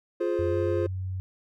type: chord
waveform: triangle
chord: F minor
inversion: none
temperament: just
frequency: 349.2 / 419.1 / 523.8 Hz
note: F4 / Ab4 / C5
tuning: 0 / +16 / +2 cents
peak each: -25 / -28 / -28 dBFS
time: 0.2-0.87 s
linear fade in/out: 10 ms
type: tone with pitch glide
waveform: sine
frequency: 89 to 93.42 Hz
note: F2 to F#2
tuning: +33 to +17 cents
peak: -29 dBFS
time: 0.39-1.2 s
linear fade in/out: 0 ms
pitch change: +84 cents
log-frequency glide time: 0.49-0.54 s
effects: none